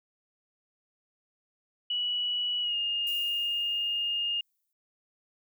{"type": "tone with pitch glide", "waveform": "sine", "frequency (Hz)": [2938, 2833], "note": ["F#7", "F7"], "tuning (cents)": [-13, 24], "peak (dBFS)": -27, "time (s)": [1.9, 4.41], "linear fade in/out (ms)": 5, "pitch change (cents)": -63, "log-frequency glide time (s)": [2.61, 2.76]}
{"type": "noise with exponential decay", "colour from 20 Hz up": "violet", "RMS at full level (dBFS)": -42, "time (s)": [3.07, 4.73], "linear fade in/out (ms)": 1, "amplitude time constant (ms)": 360}
{"effects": []}